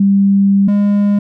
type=tone pair in turn; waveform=sine / triangle; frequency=197.7 / 203.7 Hz; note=G3 / G#3; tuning=+15 / -33 cents; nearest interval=minor second; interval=52 cents; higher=second; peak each=-7 dBFS; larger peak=neither; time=0-0.68 / 0.68-1.19 s; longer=first; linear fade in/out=5 ms; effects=none